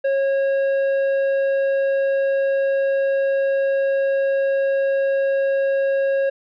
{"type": "tone with tanh clipping", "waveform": "sine", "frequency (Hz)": 546, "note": "C#5", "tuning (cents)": -26, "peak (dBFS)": -18, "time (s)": [0.04, 6.3], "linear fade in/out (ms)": 10, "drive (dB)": 8, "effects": []}